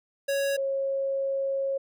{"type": "tone pair in turn", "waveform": ["square", "sine"], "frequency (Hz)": [555, 544.8], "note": ["C#5", "C#5"], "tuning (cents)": [2, -30], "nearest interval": "unison", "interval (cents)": 32, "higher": "first", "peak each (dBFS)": -25, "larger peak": "neither", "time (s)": [[0.28, 0.57], [0.57, 1.78]], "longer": "second", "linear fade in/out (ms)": 10, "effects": []}